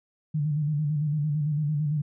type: tone with vibrato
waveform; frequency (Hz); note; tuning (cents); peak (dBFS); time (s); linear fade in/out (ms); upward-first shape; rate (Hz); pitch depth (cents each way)
sine; 149.7; D3; +33; -23; 0.34-2.02; 10; square; 8.9; 55
effects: none